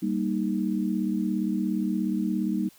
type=chord; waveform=sine; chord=Eb major; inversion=first; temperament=equal; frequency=196 / 233.1 / 311.1 Hz; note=G3 / Bb3 / Eb4; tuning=0 / 0 / 0 cents; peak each=-27 / -29 / -29 dBFS; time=0.02-2.69 s; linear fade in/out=10 ms; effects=white hiss -56 dBFS RMS until 2.78 s